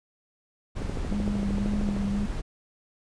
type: noise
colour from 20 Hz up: brown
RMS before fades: -31 dBFS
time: 0.75-2.42 s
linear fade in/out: 20 ms
type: click train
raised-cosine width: 2 ms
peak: -19 dBFS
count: 16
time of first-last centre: 0.82-1.965 s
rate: 13.1 Hz
type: tone with vibrato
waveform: sine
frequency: 202.6 Hz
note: G#3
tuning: 43 cents flat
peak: -26 dBFS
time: 1.11-2.26 s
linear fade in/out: 5 ms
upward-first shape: sine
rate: 1.9 Hz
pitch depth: 28 cents each way
effects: resampled to 22050 Hz